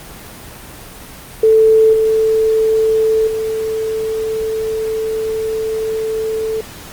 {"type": "tone with level steps", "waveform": "sine", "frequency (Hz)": 440.8, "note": "A4", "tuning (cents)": 3, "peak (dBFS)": [-6, -10, -16], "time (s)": [1.43, 6.61], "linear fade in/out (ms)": 5, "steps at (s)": [1.93, 3.27], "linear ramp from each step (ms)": 5, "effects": ["pink hiss -34 dBFS RMS until 6.92 s", "Opus 24 kbps"]}